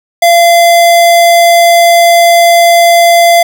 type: tone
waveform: square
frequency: 685 Hz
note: F5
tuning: 34 cents flat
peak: -3 dBFS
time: 0.22-3.43 s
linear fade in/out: 5 ms
effects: none